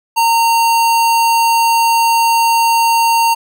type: tone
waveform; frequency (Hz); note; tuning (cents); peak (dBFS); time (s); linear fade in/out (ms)
square; 920; A#5; -23; -10; 0.16-3.35; 20
effects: none